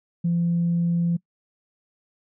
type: tone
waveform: sine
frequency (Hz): 170.8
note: F3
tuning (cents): -38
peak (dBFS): -18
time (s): 0.24-1.17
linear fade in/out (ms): 10
effects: noise-tail reverb RT60 0.1 s tail -24 dB re dry + tanh soft clip ceiling -15 dBFS